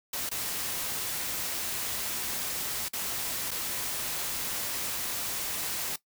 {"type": "noise with dropouts", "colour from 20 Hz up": "white", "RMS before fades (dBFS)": -33, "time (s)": [0.13, 5.96], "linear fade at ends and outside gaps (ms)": 5, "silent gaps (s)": [[0.292, 0.313], [2.885, 2.932], [3.508, 3.513]], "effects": ["noise-tail reverb RT60 0.1 s tail -17 dB re dry"]}